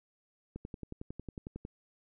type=click train; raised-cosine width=3 ms; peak=-28 dBFS; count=13; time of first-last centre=0.56-1.651 s; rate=11 Hz; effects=none